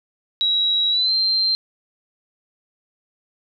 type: tone with pitch glide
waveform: sine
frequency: 3869 to 4147 Hz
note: B7 to C8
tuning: -36 to -16 cents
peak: -16 dBFS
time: 0.41-1.55 s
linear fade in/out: 0 ms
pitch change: +120 cents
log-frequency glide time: 0.9-1.13 s
effects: none